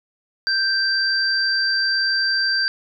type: tone pair together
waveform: sine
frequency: 1568 / 4699 Hz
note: G6 / D8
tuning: 0 / 0 cents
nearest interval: octave + perfect fifth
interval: 1900 cents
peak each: -20 dBFS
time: 0.47-2.68 s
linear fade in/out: 0 ms
effects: none